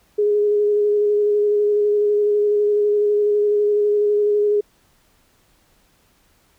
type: tone with vibrato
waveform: sine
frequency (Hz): 415.3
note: G#4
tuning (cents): 0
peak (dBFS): -14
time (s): 0.18-4.61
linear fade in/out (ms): 10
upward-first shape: square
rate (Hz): 12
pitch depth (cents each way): 12
effects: pink hiss -59 dBFS RMS until 6.58 s